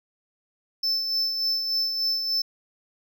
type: tone with tremolo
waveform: triangle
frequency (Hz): 5280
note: E8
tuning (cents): +2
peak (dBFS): -20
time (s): 0.83-2.42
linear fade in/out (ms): 5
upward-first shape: sine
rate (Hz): 3.4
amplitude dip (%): 45
effects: none